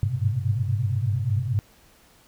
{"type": "tone cluster", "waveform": "sine", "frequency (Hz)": [97.3, 101.8, 105.7, 122.6, 131.4], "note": ["G2", "G#2", "G#2", "B2", "C3"], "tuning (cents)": [-12, -34, 31, -12, 8], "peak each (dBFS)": -28, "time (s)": [0.03, 1.59], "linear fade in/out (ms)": 0, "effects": ["pink hiss -56 dBFS RMS until 2.27 s"]}